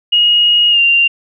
sine tone with pitch glide, 2878 to 2778 Hz, F#7 to F7, -49 to -10 cents, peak -7 dBFS, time 0.12-1.08 s, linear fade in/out 10 ms, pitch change -61 cents, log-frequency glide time 0.7-0.8 s, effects none

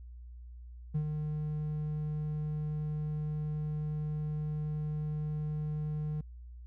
triangle tone with ADSR envelope, 151.8 Hz, D#3, 42 cents flat, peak -24 dBFS, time 0.94-6.21 s, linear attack 16 ms, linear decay 77 ms, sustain -6 dB, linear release 4 ms, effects tanh soft clip ceiling -22 dBFS + added 60 Hz sine -45 dBFS peak until 6.66 s

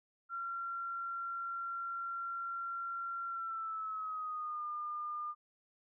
sine tone with pitch glide, 1371 to 1207.4 Hz, F6 to D6, -32 to +48 cents, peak -37 dBFS, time 0.29-5.35 s, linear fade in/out 50 ms, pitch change -220 cents, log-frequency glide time 3.27-4.65 s, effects none

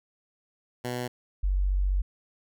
10% pulse / sine tone pair in turn, 123.4 / 47.39 Hz, B2 / F#1, -1 / +42 cents, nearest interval octave + perfect fourth, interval 1657 cents, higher first, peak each -22 dBFS, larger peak neither, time 0.84-1.08 / 1.43-2.02 s, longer second, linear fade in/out 10 ms, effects none

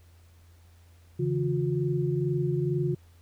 sine tone cluster, 139.6 / 161.8 / 357.9 Hz, C#3 / E3 / F4, +13 / -32 / +42 cents, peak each -27 / -31 / -29 dBFS, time 1.19-2.95 s, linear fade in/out 10 ms, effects added 85 Hz sine -53 dBFS peak until 3.21 s + pink hiss -64 dBFS RMS until 3.21 s

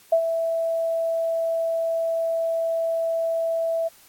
sine tone with ADSR envelope, 659.3 Hz, E5, in tune, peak -13 dBFS, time 0.12-3.89 s, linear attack 7 ms, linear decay 80 ms, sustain -8 dB, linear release 21 ms, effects white hiss -53 dBFS RMS until 4.08 s + AAC 64 kbps

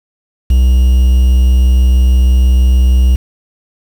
triangle tone with quantisation, 63.1 Hz, B1, 38 cents sharp, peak -3 dBFS, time 0.5-3.16 s, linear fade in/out 5 ms, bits 5, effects none

